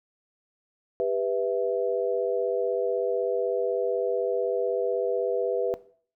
sine chord, E minor, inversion first, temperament equal with one note detuned, 397.9 / 493.9 / 659.3 Hz, G4 / B4 / E5, +26 / 0 / 0 cents, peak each -29 / -25 / -29 dBFS, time 1-5.74 s, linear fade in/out 0 ms, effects noise-tail reverb RT60 0.5 s tail -18 dB re dry

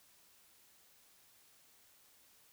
silence, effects white hiss -66 dBFS RMS until 2.52 s

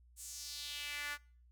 sawtooth tone with high-pass filter sweep, 291.4 Hz, D4, 13 cents flat, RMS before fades -44 dBFS, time 0.16-1.18 s, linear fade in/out 50 ms, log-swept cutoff 8500 to 1500 Hz, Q 2.5, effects noise-tail reverb RT60 0.5 s tail -25 dB re dry + added 60 Hz sine -61 dBFS peak until 1.51 s

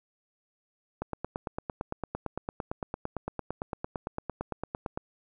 click train, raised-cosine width 1 ms, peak -18 dBFS, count 36, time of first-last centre 1.02-4.975 s, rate 8.85 Hz, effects none

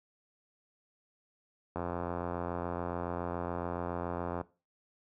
click train, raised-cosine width 1 ms, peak -21 dBFS, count 232, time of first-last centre 1.76-4.412 s, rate 87.1 Hz, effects noise-tail reverb RT60 0.3 s tail -18 dB re dry + high-pass 60 Hz 12 dB/octave

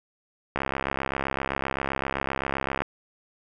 click train, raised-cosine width 0.5 ms, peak -11 dBFS, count 154, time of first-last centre 0.56-2.82 s, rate 67.7 Hz, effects none

